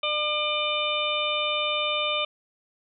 harmonic tone, 600 Hz, D5, 37 cents sharp, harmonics 1 / 2 / 4 / 5 / 6, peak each -30 / -30 / -30 / -30 / -30 dBFS, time 0.03-2.25 s, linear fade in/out 5 ms, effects none

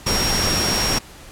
sine tone in noise, 5580 Hz, F8, 2 cents flat, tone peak -21 dBFS, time 0.06-0.99 s, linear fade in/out 10 ms, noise pink, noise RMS -21 dBFS, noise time 0.06-0.99 s, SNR -3 dB, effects pink hiss -42 dBFS RMS until 1.31 s + low-pass 12000 Hz 12 dB/octave

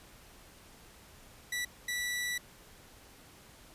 sawtooth tone bursts at uneven times, 1959 Hz, B6, 15 cents flat, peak -29 dBFS, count 2, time 1.52-1.65 / 1.88-2.38 s, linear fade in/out 5 ms, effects pink hiss -56 dBFS RMS until 3.74 s + resampled to 32000 Hz

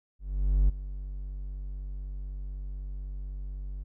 triangle tone with ADSR envelope, 48 Hz, G1, 36 cents flat, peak -16 dBFS, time 0.19-3.84 s, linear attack 500 ms, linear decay 10 ms, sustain -16 dB, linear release 18 ms, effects none

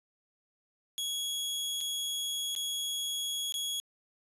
sawtooth tone with dropouts, 3337 Hz, G#7, 8 cents sharp, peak -29 dBFS, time 0.98-3.8 s, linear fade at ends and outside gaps 0 ms, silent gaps 1.806-1.811 / 2.551-2.562 / 3.523-3.541 s, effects resampled to 32000 Hz

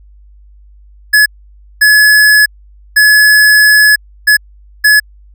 square tone bursts at uneven times, 1702 Hz, G#6, 42 cents sharp, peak -4 dBFS, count 5, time 1.13-1.26 / 1.81-2.46 / 2.96-3.96 / 4.27-4.37 / 4.84-5 s, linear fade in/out 10 ms, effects added 50 Hz sine -37 dBFS peak until 5.34 s

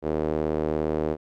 sawtooth tone with band-pass filter, 77.3 Hz, D#2, 11 cents flat, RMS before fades -26 dBFS, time 0.02-1.17 s, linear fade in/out 50 ms, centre 440 Hz, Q 2, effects none

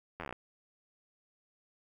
slowing click train, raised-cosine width 0.5 ms, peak -25 dBFS, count 10, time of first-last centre 0.2-0.326 s, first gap 11 ms, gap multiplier 1.06, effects 10-bit

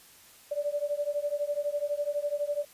sine beating tone pair, 577 / 589 Hz, D5 / D5, -31 / +5 cents, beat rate 12 Hz, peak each -31 / -31 dBFS, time 0.51-2.65 s, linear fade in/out 10 ms, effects white hiss -55 dBFS RMS until 2.73 s + resampled to 32000 Hz

